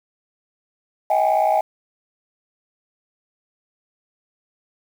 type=tone cluster; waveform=sine; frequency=636 / 769 / 828 Hz; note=D#5 / G5 / G#5; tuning=+38 / -33 / -5 cents; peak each=-18 dBFS; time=1.1-1.61 s; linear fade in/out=5 ms; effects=tanh soft clip ceiling -10 dBFS + 7-bit